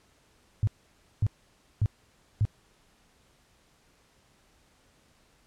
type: tone bursts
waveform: sine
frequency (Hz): 105.7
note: G#2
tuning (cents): +31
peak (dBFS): -20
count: 4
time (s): 0.63-2.452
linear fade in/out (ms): 0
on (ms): 43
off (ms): 550
effects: pink hiss -64 dBFS RMS until 5.46 s + low-pass 10000 Hz 12 dB/octave